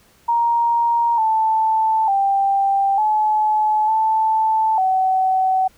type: tone with pitch steps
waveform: sine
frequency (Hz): 937 / 881 / 788 / 857 / 879 / 755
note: A#5 / A5 / G5 / A5 / A5 / F#5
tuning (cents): +9 / +2 / +9 / -46 / -2 / +35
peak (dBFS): -14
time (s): 0.28-5.68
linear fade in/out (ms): 10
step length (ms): 900
effects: pink hiss -54 dBFS RMS until 5.77 s